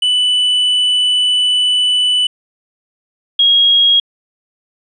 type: tone pair in turn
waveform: triangle / sine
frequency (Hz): 2982 / 3284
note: F#7 / G#7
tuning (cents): +13 / -20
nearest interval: major second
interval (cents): 167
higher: second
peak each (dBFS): -9 / -7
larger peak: second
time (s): 0.02-2.27 / 3.39-4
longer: first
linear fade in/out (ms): 5
effects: resampled to 24000 Hz